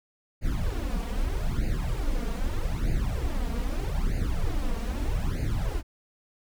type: noise with flanger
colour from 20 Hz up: brown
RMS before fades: -27 dBFS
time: 0.41-5.83 s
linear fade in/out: 50 ms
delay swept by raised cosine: 0.44 to 4.34 ms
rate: 0.8 Hz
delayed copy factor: +0.9
effects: none